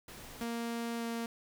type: noise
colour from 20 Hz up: pink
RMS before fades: -49 dBFS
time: 0.08-0.44 s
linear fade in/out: 2 ms
type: tone with pitch glide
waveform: sawtooth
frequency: 233.1 to 231.6 Hz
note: A#3 to A#3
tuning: 0 to -11 cents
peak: -31 dBFS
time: 0.41-1.26 s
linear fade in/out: 2 ms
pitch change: -11 cents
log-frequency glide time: 0.97-1.04 s
effects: none